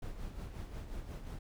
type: noise with tremolo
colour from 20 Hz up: brown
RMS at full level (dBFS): -41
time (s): 0.02-1.39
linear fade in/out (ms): 5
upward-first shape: sine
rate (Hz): 5.6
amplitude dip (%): 55
effects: none